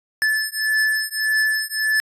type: beating tone pair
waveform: square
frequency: 1740 / 1741.7 Hz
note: A6 / A6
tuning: -20 / -18 cents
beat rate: 1.7 Hz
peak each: -22 dBFS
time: 0.22-2 s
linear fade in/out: 0 ms
effects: resampled to 32000 Hz